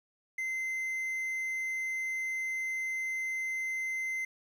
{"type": "tone with quantisation", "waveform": "triangle", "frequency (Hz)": 2069, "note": "C7", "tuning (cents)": -20, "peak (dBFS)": -30, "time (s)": [0.38, 4.25], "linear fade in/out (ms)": 5, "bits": 10, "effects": []}